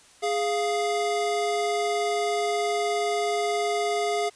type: tone pair together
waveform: square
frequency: 415.2 / 698.3 Hz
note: G#4 / F5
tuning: 0 / 0 cents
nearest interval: major sixth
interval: 900 cents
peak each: -27 dBFS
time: 0.22-4.3 s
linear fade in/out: 20 ms
effects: white hiss -54 dBFS RMS until 4.35 s + resampled to 22050 Hz